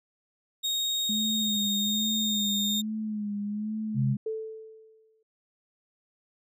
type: tone with pitch glide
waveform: 35% pulse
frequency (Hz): 3729 to 3669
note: A#7 to A#7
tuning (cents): 0 to -28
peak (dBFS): -25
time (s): 0.63-2.82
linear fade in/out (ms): 20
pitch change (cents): -28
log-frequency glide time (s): 1.04-2.7
type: tone with vibrato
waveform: sine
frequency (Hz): 210.8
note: G#3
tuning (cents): +26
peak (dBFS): -29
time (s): 1.09-4.17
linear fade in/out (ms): 5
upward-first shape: sine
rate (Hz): 1.2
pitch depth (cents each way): 56
type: tone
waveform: sine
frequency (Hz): 133.1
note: C3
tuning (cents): +30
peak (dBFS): -23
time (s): 3.94-4.17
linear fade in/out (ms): 50
type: tone with exponential decay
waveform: sine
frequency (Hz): 440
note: A4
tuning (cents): 0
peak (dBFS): -27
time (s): 4.26-5.23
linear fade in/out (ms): 5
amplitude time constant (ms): 210
effects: none